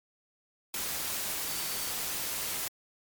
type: tone in noise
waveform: sine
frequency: 4568 Hz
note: D8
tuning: 49 cents flat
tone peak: -44 dBFS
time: 1.47-1.91 s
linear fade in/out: 2 ms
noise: white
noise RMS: -34 dBFS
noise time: 0.74-2.68 s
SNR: -13 dB
effects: MP3 96 kbps